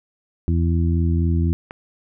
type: harmonic tone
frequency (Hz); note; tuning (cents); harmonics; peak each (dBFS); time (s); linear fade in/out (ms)
83.9; E2; +31; 1 / 2 / 3 / 4; -17 / -23 / -27 / -29; 0.48-1.53; 0
type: click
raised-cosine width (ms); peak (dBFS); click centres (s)
0.5; -18; 1.709
effects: none